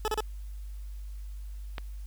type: tone bursts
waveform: 20% pulse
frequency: 430.8 Hz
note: A4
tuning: 37 cents flat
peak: -22 dBFS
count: 3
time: 0.05-0.205 s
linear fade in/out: 0 ms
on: 29 ms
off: 34 ms
type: click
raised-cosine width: 0.3 ms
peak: -19 dBFS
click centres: 1.782 s
effects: added 50 Hz sine -37 dBFS peak until 2.06 s + white hiss -62 dBFS RMS until 2.06 s